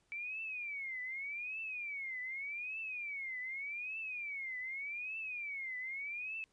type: tone with vibrato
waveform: sine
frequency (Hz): 2301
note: D7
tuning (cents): -36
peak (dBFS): -39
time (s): 0.12-6.44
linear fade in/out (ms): 0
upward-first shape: triangle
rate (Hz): 0.84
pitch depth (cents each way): 260
effects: pink hiss -75 dBFS RMS until 6.52 s + resampled to 22050 Hz